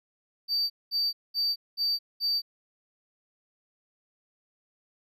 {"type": "tone bursts", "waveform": "triangle", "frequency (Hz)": 4627, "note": "D8", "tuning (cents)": -27, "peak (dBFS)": -22, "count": 5, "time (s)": [0.48, 2.42], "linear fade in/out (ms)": 50, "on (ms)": 220, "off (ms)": 210, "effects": ["tanh soft clip ceiling -19 dBFS"]}